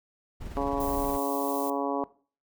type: noise with tremolo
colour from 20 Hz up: brown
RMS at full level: -35 dBFS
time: 0.4-1.18 s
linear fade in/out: 20 ms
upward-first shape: sine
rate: 19 Hz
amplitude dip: 40%
type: harmonic tone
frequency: 140 Hz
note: C#3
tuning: 18 cents sharp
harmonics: 2 / 3 / 4 / 5 / 6 / 7 / 8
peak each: -31 / -33 / -34 / -35 / -36 / -36 / -37 dBFS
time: 0.57-2.04 s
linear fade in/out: 0 ms
type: noise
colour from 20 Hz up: violet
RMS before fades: -39 dBFS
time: 0.8-1.7 s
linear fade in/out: 2 ms
effects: noise-tail reverb RT60 0.4 s tail -18 dB re dry